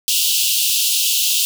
pink high-pass noise, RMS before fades -17 dBFS, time 0.08-1.45 s, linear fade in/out 0 ms, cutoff 2700 Hz, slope 96 dB/octave, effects none

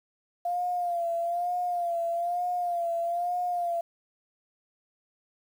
sine tone with vibrato, 696 Hz, F5, 6 cents flat, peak -26 dBFS, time 0.45-3.81 s, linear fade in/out 5 ms, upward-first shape sine, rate 1.1 Hz, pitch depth 50 cents each way, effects 9-bit

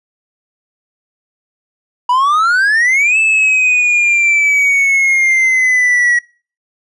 triangle exponential two-way sweep, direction up then down, 965 to 2637 to 1916 Hz, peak -7 dBFS, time 2.09-6.19 s, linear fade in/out 5 ms, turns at 3.18 s, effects noise-tail reverb RT60 0.4 s tail -25 dB re dry + resampled to 24000 Hz

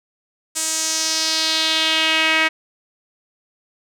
sawtooth tone with band-pass filter sweep, 318.5 Hz, D#4, 41 cents sharp, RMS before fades -19 dBFS, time 0.55-2.49 s, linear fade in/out 20 ms, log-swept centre 8000 to 2200 Hz, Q 2.6, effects none

